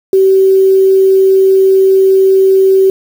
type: tone with quantisation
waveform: sine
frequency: 383.5 Hz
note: G4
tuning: 38 cents flat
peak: -4 dBFS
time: 0.13-2.9 s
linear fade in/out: 2 ms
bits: 5
effects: none